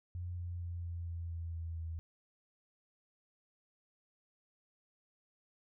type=tone with pitch steps; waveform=sine; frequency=88.4 / 87.44 / 86.48 / 85.54 / 84.6 / 83.68 / 82.77 / 81.86 Hz; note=F2 / F2 / F2 / F2 / E2 / E2 / E2 / E2; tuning=+22 / +3 / -16 / -35 / +45 / +27 / +8 / -12 cents; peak=-38 dBFS; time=0.15-1.99 s; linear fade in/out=0 ms; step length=230 ms; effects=none